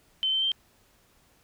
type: tone with pitch steps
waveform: sine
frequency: 3077 / 3102 / 3144 Hz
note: G7 / G7 / G7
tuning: -33 / -19 / +4 cents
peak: -23 dBFS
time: 0.23-0.518 s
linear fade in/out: 0 ms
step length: 96 ms
effects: pink hiss -63 dBFS RMS until 1.43 s